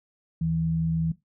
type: tone pair together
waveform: sine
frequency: 76.8 / 162.73 Hz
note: D#2 / E3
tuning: -22 / -22 cents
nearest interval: octave + minor second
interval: 1300 cents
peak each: -34 / -23 dBFS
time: 0.41-1.12 s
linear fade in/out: 5 ms
effects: noise-tail reverb RT60 0.2 s tail -18 dB re dry

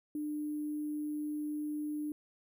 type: tone with sample-and-hold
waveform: sine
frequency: 299.4 Hz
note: D4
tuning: 33 cents sharp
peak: -34 dBFS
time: 0.15-2.12 s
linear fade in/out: 2 ms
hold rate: 11025 Hz
effects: none

